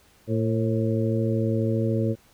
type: harmonic tone with a mistuned harmonic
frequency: 112.7 Hz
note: A2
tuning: 42 cents sharp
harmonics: 1 / 2 / 3 / 4 / 5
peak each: -24 / -27 / -29 / -30 / -31 dBFS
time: 0.27-2.16 s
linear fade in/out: 50 ms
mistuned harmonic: 5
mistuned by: -58 cents
effects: pink hiss -58 dBFS RMS until 2.33 s